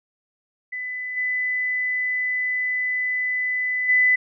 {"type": "tone with level steps", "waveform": "sine", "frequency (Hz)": 2002, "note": "B6", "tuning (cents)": 23, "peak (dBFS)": [-27, -21, -14], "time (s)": [0.72, 4.16], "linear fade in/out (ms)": 10, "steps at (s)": [1.16, 3.88], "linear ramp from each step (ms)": 20, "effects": []}